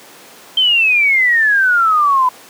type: exponential sweep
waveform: sine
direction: down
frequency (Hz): 3147 to 994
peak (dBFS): -9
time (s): 0.57-2.29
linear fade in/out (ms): 5
effects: pink hiss -39 dBFS RMS until 2.49 s + high-pass 300 Hz 12 dB/octave